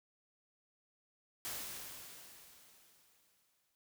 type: noise with exponential decay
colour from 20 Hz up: white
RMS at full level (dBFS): -41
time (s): 1.45-3.75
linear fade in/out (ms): 0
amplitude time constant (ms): 500
effects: none

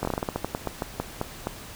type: slowing click train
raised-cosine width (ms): 1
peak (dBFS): -12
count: 16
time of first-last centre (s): 0.03-1.471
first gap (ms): 20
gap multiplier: 1.2
effects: pink hiss -42 dBFS RMS until 1.75 s

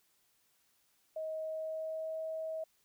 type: tone with pitch glide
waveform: sine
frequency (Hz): 632 to 639.3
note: D#5 to D#5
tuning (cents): +27 to +47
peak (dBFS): -36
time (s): 1.16-2.64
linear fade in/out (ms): 5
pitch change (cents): +20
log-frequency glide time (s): 1.41-2.2
effects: white hiss -73 dBFS RMS until 2.84 s

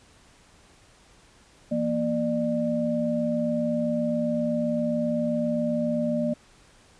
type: tone cluster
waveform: sine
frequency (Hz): 168.1 / 235.7 / 598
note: E3 / A#3 / D5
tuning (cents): +34 / +19 / +31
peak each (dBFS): -33 / -25 / -27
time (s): 1.71-6.34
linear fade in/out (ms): 10
effects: pink hiss -56 dBFS RMS until 6.99 s + resampled to 22050 Hz

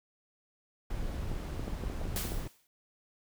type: noise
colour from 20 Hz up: brown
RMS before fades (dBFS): -36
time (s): 0.9-2.48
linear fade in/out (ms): 5
type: clicks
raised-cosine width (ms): 2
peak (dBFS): -26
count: 10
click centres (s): 1.316 / 1.595 / 1.68 / 1.837 / 1.899 / 2.015 / 2.054 / 2.164 / 2.252 / 2.32
type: noise with exponential decay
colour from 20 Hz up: white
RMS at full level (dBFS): -34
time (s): 2.16-2.67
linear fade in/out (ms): 1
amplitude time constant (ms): 110
effects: none

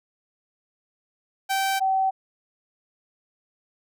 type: tone pair in turn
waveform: sawtooth / sine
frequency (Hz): 776 / 766.2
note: G5 / G5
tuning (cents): -18 / -40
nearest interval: unison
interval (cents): 22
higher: first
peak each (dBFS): -18 / -19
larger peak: first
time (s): 1.49-1.8 / 1.8-2.11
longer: neither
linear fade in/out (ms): 20
effects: none

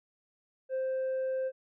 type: tone with tanh clipping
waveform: sine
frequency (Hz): 523.3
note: C5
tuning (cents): 0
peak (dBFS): -30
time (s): 0.69-1.52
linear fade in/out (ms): 50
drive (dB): 2
effects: none

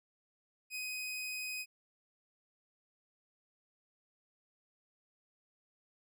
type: tone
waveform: sawtooth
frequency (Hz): 2508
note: D#7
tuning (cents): +13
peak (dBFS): -35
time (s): 0.7-1.66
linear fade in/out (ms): 50
effects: none

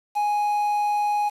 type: tone with quantisation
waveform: triangle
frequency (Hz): 830.6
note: G#5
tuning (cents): 0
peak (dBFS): -18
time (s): 0.15-1.3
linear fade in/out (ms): 20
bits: 7
effects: resampled to 32000 Hz

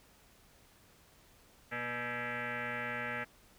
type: tone with frequency modulation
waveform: sine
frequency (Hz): 123.47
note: B2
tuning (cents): 0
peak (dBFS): -35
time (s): 1.71-3.25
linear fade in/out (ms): 20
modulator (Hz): 363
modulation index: 6.1
effects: pink hiss -63 dBFS RMS until 3.58 s

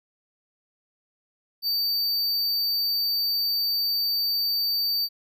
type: tone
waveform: square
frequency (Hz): 4609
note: D8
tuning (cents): -33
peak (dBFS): -23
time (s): 1.62-5.09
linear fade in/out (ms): 50
effects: none

